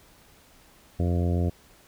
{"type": "harmonic tone", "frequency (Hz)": 87.2, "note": "F2", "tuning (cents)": -2, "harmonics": [1, 2, 3, 4, 5, 6, 7, 8], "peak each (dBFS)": [-23, -29, -33, -35, -37, -39, -40, -41], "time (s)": [0.99, 1.5], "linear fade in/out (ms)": 10, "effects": ["pink hiss -56 dBFS RMS until 1.87 s"]}